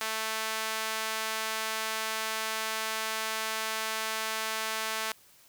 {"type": "tone with high-pass filter", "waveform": "sawtooth", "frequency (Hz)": 220, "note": "A3", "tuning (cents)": 0, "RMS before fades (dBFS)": -33, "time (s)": [0.01, 5.12], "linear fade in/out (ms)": 0, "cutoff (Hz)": 1100, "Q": 0.7, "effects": ["white hiss -59 dBFS RMS until 5.48 s"]}